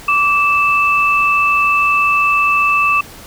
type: tone pair together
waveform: sine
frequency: 1162.5 / 2637 Hz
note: D6 / E7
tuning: -18 / 0 cents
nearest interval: octave + major second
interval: 1418 cents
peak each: -13 dBFS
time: 0.08-3.01 s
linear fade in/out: 5 ms
effects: pink hiss -36 dBFS RMS until 3.26 s